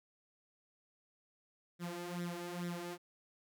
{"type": "tone with flanger", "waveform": "sawtooth", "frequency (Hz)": 174.61, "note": "F3", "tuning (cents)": 0, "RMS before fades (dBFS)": -42, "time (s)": [1.79, 2.98], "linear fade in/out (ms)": 50, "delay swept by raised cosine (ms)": [0.53, 3.43], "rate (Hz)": 2.3, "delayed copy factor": 0.75, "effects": []}